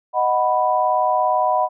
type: chord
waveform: sine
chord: B major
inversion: first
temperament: equal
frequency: 622.3 / 740 / 987.8 Hz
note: D#5 / F#5 / B5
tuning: 0 / 0 / 0 cents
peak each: -21 / -19 / -19 dBFS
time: 0.13-1.69 s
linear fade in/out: 50 ms
effects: none